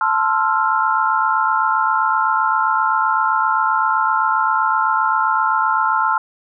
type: chord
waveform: sine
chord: F major seventh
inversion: first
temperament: equal with one note detuned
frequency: 880 / 1046.5 / 1329.2 / 1396.9 Hz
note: A5 / C6 / E6 / F6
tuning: 0 / 0 / +14 / 0 cents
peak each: -19 / -20 / -20 / -20 dBFS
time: 0.01-6.18 s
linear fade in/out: 2 ms
effects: none